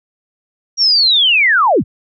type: linear sweep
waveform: sine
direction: down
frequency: 5690 to 42.38 Hz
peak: -8 dBFS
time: 0.77-1.84 s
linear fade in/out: 50 ms
effects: none